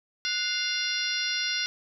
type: harmonic tone with a mistuned harmonic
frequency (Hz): 698.5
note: F5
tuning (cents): 0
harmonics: 2 / 3 / 4 / 5 / 6 / 7 / 8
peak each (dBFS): -34 / -34 / -34 / -34 / -34 / -34 / -34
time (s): 0.25-1.66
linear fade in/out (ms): 0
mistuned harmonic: 2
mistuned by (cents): +93
effects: none